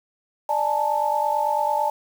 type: tone cluster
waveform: sine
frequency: 594 / 848 / 897 Hz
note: D5 / G#5 / A5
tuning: +20 / +36 / +33 cents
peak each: -26 / -23 / -23 dBFS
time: 0.49-1.9 s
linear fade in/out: 5 ms
effects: 7-bit